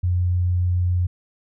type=tone; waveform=sine; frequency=89.3 Hz; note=F2; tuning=39 cents sharp; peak=-17 dBFS; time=0.03-1.07 s; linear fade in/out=10 ms; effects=none